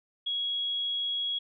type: tone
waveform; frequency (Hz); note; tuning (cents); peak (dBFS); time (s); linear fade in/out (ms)
sine; 3322; G#7; 0; -28; 0.26-1.39; 10
effects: none